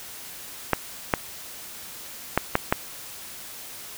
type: clicks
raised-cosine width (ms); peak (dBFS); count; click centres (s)
0.5; -3; 5; 0.733 / 1.138 / 2.376 / 2.554 / 2.725
effects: white hiss -40 dBFS RMS until 3.97 s